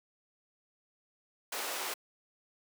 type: high-pass noise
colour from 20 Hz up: pink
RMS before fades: -37 dBFS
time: 1.52-1.94 s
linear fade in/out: 5 ms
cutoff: 480 Hz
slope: 12 dB/octave
effects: high-pass 300 Hz 12 dB/octave